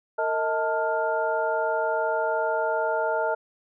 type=tone cluster; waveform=sine; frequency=456.6 / 634 / 887 / 1404 Hz; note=A#4 / D#5 / A5 / F6; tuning=-36 / +32 / +14 / +9 cents; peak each=-29 / -26 / -28 / -30 dBFS; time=0.18-3.35 s; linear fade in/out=10 ms; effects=none